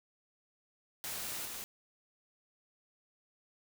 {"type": "noise with level steps", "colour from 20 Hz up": "white", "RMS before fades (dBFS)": [-40, -43], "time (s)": [1.04, 1.64], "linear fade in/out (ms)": 0, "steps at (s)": 1.45, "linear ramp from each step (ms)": 5, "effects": []}